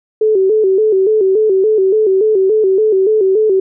sine tone with vibrato, 406.5 Hz, G#4, 37 cents flat, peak -8 dBFS, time 0.21-3.6 s, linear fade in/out 5 ms, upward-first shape square, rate 3.5 Hz, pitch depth 110 cents each way, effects none

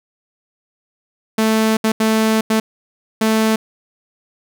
sawtooth tone bursts at uneven times, 220 Hz, A3, in tune, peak -9 dBFS, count 5, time 1.38-1.77 / 1.84-1.92 / 2-2.41 / 2.5-2.6 / 3.21-3.56 s, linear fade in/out 5 ms, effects none

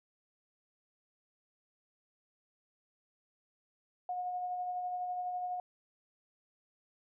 sine tone with tremolo, 723 Hz, F#5, 40 cents flat, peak -33 dBFS, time 4.09-5.6 s, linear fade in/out 2 ms, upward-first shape sine, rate 12 Hz, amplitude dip 30%, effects none

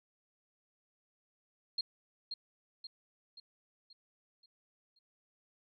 sine tone with echo, 4224 Hz, C8, 16 cents sharp, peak -31 dBFS, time 1.78-1.81 s, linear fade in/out 5 ms, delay 530 ms, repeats 6, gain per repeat -6 dB, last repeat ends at 4.99 s, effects none

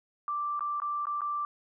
sine tone with dropouts, 1174.7 Hz, D6, in tune, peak -29 dBFS, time 0.28-1.45 s, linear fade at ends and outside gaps 1 ms, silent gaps 0.594-0.607 / 0.801-0.819 / 1.055-1.069 / 1.208-1.217 s, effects none

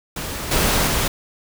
pink noise with level steps, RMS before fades -28 / -18 / -20 dBFS, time 0.16-1.08 s, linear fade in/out 5 ms, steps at 0.51 / 0.87 s, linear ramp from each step 5 ms, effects none

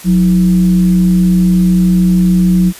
sine tone with frequency modulation, 181.3 Hz, F#3, 35 cents flat, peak -6 dBFS, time 0.04-2.73 s, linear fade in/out 50 ms, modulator 141 Hz, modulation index 0.38, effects white hiss -33 dBFS RMS until 2.79 s + resampled to 32000 Hz

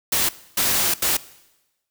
white noise bursts at uneven times, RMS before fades -20 dBFS, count 3, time 0.12-0.29 / 0.57-0.94 / 1.02-1.17 s, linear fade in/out 5 ms, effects noise-tail reverb RT60 1.0 s tail -19 dB re dry

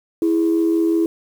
sine tone pair together, 329.6 / 415.3 Hz, E4 / G#4, 0 / 0 cents, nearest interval major third, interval 400 cents, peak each -14 / -22 dBFS, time 0.22-1.06 s, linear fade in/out 2 ms, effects tanh soft clip ceiling -8 dBFS + 7-bit

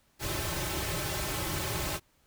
pink noise with comb filter, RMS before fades -33 dBFS, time 0.19-2 s, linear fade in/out 50 ms, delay 4.2 ms, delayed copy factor -0.95, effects pink hiss -68 dBFS RMS until 2.26 s

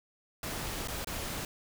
pink noise with dropouts, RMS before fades -37 dBFS, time 0.43-1.45 s, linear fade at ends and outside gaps 2 ms, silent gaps 0.875-0.883 / 1.046-1.071 s, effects none

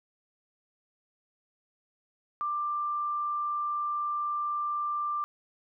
sine tone, 1184 Hz, D6, 14 cents sharp, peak -28 dBFS, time 2.41-5.24 s, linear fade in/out 0 ms, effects none

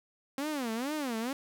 sawtooth tone with vibrato, 261.6 Hz, C4, in tune, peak -28 dBFS, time 0.38-1.33 s, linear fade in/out 2 ms, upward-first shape sine, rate 2.2 Hz, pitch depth 290 cents each way, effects none

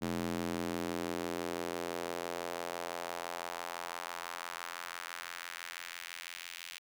square tone with high-pass filter sweep, 42.98 Hz, F1, 27 cents flat, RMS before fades -40 dBFS, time 0.01-6.79 s, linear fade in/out 20 ms, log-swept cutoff 210 to 2600 Hz, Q 1.4, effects none

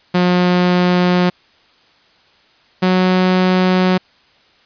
sawtooth tone pair in turn, 179.2 / 184.24 Hz, F3 / F#3, +45 / -7 cents, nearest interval unison, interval 48 cents, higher second, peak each -7 dBFS, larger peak neither, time 0.14-1.3 / 2.82-3.98 s, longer neither, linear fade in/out 10 ms, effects white hiss -52 dBFS RMS until 4.65 s + resampled to 11025 Hz

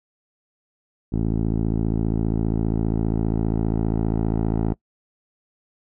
10% pulse tone with low-pass filter sweep, 55 Hz, A1, in tune, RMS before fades -22 dBFS, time 1.12-4.74 s, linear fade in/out 10 ms, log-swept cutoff 340 to 610 Hz, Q 0.89, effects noise-tail reverb RT60 0.1 s tail -24 dB re dry

